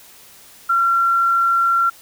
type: tone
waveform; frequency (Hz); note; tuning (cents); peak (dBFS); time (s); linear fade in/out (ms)
sine; 1367; F6; -37; -13; 0.69-1.9; 10
effects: white hiss -45 dBFS RMS until 2.01 s